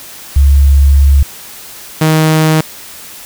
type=tone pair in turn; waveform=sine / sawtooth; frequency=69.7 / 157.2 Hz; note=C#2 / D#3; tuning=+10 / +18 cents; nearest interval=octave + major second; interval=1408 cents; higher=second; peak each=-3 dBFS; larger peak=neither; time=0.36-1.23 / 2.01-2.61 s; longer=first; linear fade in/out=5 ms; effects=white hiss -31 dBFS RMS until 3.25 s